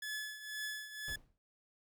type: tone with tremolo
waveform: sawtooth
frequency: 1715 Hz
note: A6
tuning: 45 cents flat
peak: -34 dBFS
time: 0.02-1.16 s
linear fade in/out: 5 ms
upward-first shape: triangle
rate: 2 Hz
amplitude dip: 75%
type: noise with exponential decay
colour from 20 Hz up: brown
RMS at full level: -43 dBFS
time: 1.08-1.38 s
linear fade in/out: 0 ms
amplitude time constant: 64 ms
effects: none